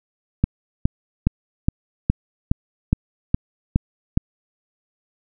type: click train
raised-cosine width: 5 ms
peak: -3 dBFS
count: 10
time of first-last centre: 0.44-4.174 s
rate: 2.41 Hz
effects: none